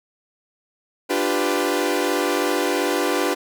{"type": "chord", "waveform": "sawtooth", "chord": "G dominant seventh", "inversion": "second", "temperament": "equal with one note detuned", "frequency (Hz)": [293.7, 349.2, 392, 497.3], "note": ["D4", "F4", "G4", "B4"], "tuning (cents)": [0, 0, 0, 12], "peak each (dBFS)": -21, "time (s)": [1.09, 3.35], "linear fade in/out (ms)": 20, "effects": []}